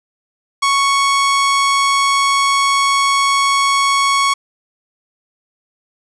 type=tone; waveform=sawtooth; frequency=1108.7 Hz; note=C#6; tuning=in tune; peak=-8 dBFS; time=0.62-4.34 s; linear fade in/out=10 ms; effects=resampled to 22050 Hz + 7-bit